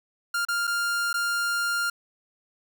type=tone with dropouts; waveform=45% pulse; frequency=1400 Hz; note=F6; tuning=4 cents sharp; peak=-24 dBFS; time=0.34-1.9 s; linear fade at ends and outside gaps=5 ms; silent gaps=0.451-0.485 / 0.671-0.675 / 1.13-1.14 s; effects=none